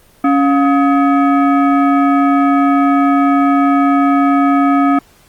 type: tone with frequency modulation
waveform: sine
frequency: 278.4 Hz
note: C#4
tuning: 8 cents sharp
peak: -8 dBFS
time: 0.24-4.99 s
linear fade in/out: 5 ms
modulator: 987 Hz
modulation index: 0.88
effects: pink hiss -48 dBFS RMS until 5.28 s + Opus 24 kbps